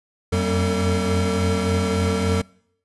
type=tone cluster; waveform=square; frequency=89.3 / 92.8 / 189.9 / 231.4 / 451.5 Hz; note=F2 / F#2 / F#3 / A#3 / A4; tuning=+39 / +6 / +45 / -13 / +45 cents; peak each=-24 / -29 / -25 / -30 / -25 dBFS; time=0.32-2.42 s; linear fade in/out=10 ms; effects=noise-tail reverb RT60 0.7 s tail -25 dB re dry + resampled to 24000 Hz